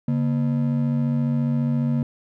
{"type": "ring-modulated tone", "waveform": "triangle", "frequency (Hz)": 188.3, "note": "F#3", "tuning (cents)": 31, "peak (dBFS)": -14, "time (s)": [0.08, 2.03], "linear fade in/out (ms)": 2, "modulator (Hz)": 47.3, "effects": []}